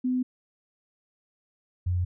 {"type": "tone pair in turn", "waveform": "sine", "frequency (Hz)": [253, 89.45], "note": ["B3", "F2"], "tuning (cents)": [42, 42], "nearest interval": "octave + tritone", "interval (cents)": 1800, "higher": "first", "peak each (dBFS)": -23, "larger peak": "neither", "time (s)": [[0.04, 0.23], [1.86, 2.05]], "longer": "neither", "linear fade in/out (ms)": 10, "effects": []}